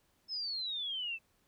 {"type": "exponential sweep", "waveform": "sine", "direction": "down", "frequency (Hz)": [5274, 2609], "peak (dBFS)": -35, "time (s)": [0.28, 1.19], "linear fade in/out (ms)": 50, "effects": ["pink hiss -73 dBFS RMS until 1.47 s"]}